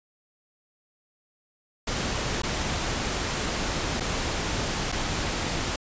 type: noise with dropouts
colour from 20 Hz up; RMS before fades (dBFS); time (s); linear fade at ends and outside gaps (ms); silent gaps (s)
pink; -28; 1.87-5.76; 5; 2.42-2.433 / 4-4.005 / 4.919-4.923
effects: resampled to 16000 Hz